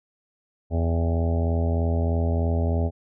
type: harmonic tone with a mistuned harmonic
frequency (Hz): 83.2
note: E2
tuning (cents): +17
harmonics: 1 / 2 / 3 / 4 / 5 / 6 / 7 / 8 / 9 / 10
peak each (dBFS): -21 / -32 / -30 / -40 / -33 / -41 / -34 / -35 / -40 / -46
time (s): 0.7-2.91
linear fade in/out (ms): 50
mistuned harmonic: 9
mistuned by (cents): +59
effects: none